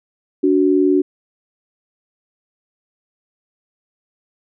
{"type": "tone pair together", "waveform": "sine", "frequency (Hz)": [289.7, 370], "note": ["D4", "F#4"], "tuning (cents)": [-24, 0], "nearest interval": "major third", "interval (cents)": 424, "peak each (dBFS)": -14, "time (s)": [0.43, 1.02], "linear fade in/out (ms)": 10, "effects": []}